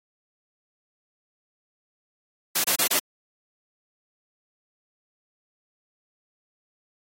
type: noise bursts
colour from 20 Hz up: white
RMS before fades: -22 dBFS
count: 4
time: 2.55-2.997 s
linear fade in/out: 10 ms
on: 93 ms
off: 25 ms
effects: high-pass 200 Hz 12 dB/octave + AAC 48 kbps